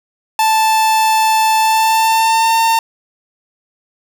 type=tone with pitch glide; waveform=45% pulse; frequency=879 to 906.3 Hz; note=A5 to A#5; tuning=-2 to -49 cents; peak=-10 dBFS; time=0.39-2.79 s; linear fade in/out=2 ms; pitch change=+53 cents; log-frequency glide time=1.59-2.59 s; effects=none